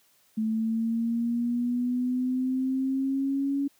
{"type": "linear sweep", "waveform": "sine", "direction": "up", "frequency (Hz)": [218, 280.8], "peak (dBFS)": -24, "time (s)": [0.37, 3.68], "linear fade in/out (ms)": 10, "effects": ["white hiss -64 dBFS RMS until 3.79 s", "high-pass 80 Hz 12 dB/octave"]}